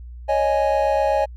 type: chord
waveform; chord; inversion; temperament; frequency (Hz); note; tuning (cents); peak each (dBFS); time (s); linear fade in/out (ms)
triangle; C# suspended second; none; equal; 554.4 / 622.3 / 830.6; C#5 / D#5 / G#5; 0 / 0 / 0; -19; 0.28-1.26; 20
effects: added 60 Hz sine -34 dBFS peak until 1.36 s